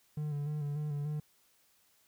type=tone with vibrato; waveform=triangle; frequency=147.6 Hz; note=D3; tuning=9 cents sharp; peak=-31 dBFS; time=0.17-1.2 s; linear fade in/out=5 ms; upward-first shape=square; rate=3.4 Hz; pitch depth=35 cents each way; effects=white hiss -69 dBFS RMS until 2.07 s